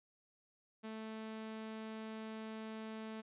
sawtooth tone, 219.7 Hz, A3, 2 cents flat, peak -40 dBFS, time 0.83-3.22 s, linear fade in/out 20 ms, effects resampled to 8000 Hz

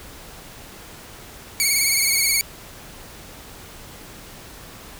10% pulse tone with vibrato, 2217 Hz, C#7, in tune, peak -8 dBFS, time 1.6-2.41 s, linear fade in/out 0 ms, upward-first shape triangle, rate 19 Hz, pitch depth 73 cents each way, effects pink hiss -41 dBFS RMS until 4.99 s

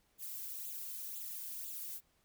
violet noise with flanger, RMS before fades -44 dBFS, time 0.18-2.01 s, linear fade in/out 50 ms, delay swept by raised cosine 0.26 to 1.96 ms, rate 2 Hz, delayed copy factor +0.95, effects pink hiss -74 dBFS RMS until 2.24 s

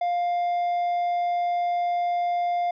triangle tone, 702 Hz, F5, 9 cents sharp, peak -20 dBFS, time 0.01-2.71 s, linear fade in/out 5 ms, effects resampled to 11025 Hz

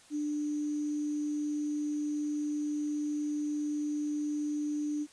sine tone with sample-and-hold, 296.9 Hz, D4, 19 cents sharp, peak -30 dBFS, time 0.1-5.07 s, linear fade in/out 50 ms, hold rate 6300 Hz, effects white hiss -58 dBFS RMS until 5.12 s + resampled to 22050 Hz

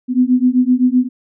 sine beating tone pair, 247.6 / 255.4 Hz, B3 / C4, +5 / -42 cents, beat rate 7.8 Hz, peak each -13 dBFS, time 0.08-1.09 s, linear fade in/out 50 ms, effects none

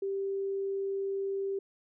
sine tone, 392 Hz, G4, in tune, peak -30 dBFS, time 0.02-1.59 s, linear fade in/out 5 ms, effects none

